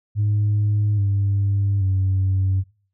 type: tone with pitch steps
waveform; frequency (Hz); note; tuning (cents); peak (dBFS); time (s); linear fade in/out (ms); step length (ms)
sine; 104.3 / 99.71 / 95.31; G#2 / G2 / G2; +8 / +30 / -48; -15; 0.15-2.64; 50; 830
effects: noise-tail reverb RT60 0.4 s tail -20 dB re dry + tanh soft clip ceiling -14 dBFS